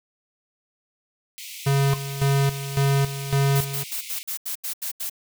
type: high-pass noise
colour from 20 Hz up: pink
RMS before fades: -38 dBFS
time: 1.38-4.23 s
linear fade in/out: 0 ms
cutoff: 2100 Hz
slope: 96 dB/octave
type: tone with tremolo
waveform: square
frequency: 138.59 Hz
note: C#3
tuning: in tune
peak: -18 dBFS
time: 1.66-3.84 s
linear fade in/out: 10 ms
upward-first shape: square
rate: 1.8 Hz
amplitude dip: 75%
type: tone with exponential decay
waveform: sine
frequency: 1046 Hz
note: C6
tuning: 1 cent flat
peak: -25 dBFS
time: 1.93-2 s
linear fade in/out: 0 ms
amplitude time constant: 15 ms
type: noise bursts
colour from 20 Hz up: blue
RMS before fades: -29 dBFS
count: 9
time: 3.55-5.098 s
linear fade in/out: 10 ms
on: 100 ms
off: 81 ms
effects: none